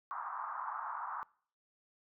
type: band-pass noise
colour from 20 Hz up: white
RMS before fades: -41 dBFS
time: 0.11-1.23 s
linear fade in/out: 0 ms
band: 850 to 1300 Hz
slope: 48 dB/octave
effects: noise-tail reverb RT60 0.5 s tail -23 dB re dry